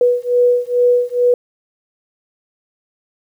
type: beating tone pair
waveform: sine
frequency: 488.3 / 490.6 Hz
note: B4 / B4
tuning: -20 / -12 cents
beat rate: 2.3 Hz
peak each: -14 dBFS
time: 0.01-1.34 s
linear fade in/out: 2 ms
effects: 8-bit